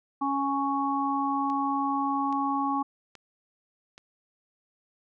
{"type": "harmonic tone", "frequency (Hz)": 277.2, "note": "C#4", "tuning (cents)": 0, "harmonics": [1, 3, 4], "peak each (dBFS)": [-29, -29, -29], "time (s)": [0.21, 2.83], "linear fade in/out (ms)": 10}
{"type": "click train", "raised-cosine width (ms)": 0.2, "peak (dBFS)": -29, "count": 4, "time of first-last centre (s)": [1.5, 3.979], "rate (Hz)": 1.21}
{"effects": []}